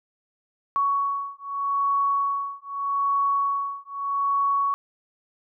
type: beating tone pair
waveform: sine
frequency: 1117 / 1117.81 Hz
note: C#6 / C#6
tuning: +13 / +14 cents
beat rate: 0.81 Hz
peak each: -25 / -25 dBFS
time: 0.76-4.74 s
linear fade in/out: 0 ms
effects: none